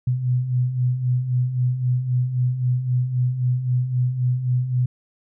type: beating tone pair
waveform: sine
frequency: 122.5 / 126.3 Hz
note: B2 / B2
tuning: -14 / +39 cents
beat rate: 3.8 Hz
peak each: -26 / -19 dBFS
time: 0.07-4.86 s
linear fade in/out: 5 ms
effects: none